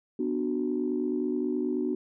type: chord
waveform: sine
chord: B minor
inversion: none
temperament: just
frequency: 246.9 / 296.3 / 370.4 Hz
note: B3 / D4 / F#4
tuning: 0 / +15 / +2 cents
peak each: -30 dBFS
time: 0.19-1.95 s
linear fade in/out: 5 ms
effects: tanh soft clip ceiling -17 dBFS